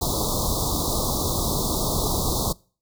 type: band-stop noise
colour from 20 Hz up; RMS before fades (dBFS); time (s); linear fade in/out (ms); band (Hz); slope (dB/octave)
pink; -24; 0.01-2.53; 10; 1200 to 3600; 96
effects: noise-tail reverb RT60 0.4 s tail -24 dB re dry